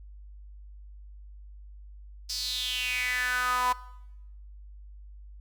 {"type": "tone with high-pass filter sweep", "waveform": "sawtooth", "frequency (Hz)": 250, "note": "B3", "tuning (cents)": 21, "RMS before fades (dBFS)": -29, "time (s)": [2.29, 3.73], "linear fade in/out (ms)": 10, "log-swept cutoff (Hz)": [5100, 970], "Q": 6.1, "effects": ["noise-tail reverb RT60 0.9 s tail -21 dB re dry", "added 50 Hz sine -44 dBFS peak until 5.4 s"]}